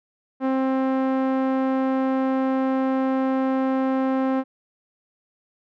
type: tone with low-pass filter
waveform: sawtooth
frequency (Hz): 264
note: C4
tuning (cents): +16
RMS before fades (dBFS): -22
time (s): 0.4-4.44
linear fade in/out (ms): 50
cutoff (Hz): 1200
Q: 0.76
effects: none